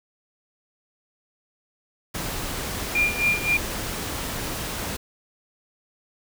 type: noise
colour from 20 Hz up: pink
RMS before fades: -30 dBFS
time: 2.14-4.97 s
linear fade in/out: 10 ms
type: tone with tremolo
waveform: sine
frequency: 2400 Hz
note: D7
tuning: 37 cents sharp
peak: -17 dBFS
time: 2.95-3.57 s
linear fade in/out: 2 ms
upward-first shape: sine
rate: 3.8 Hz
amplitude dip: 85%
effects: none